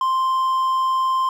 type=tone; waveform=triangle; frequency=1046.5 Hz; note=C6; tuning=in tune; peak=-15 dBFS; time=0.01-1.29 s; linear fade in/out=2 ms; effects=none